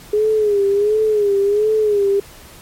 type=tone with vibrato; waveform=sine; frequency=415.3 Hz; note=G#4; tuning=in tune; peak=-12 dBFS; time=0.13-2.2 s; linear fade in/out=5 ms; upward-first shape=sine; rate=1.4 Hz; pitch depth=82 cents each way; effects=pink hiss -41 dBFS RMS until 2.61 s + MP3 64 kbps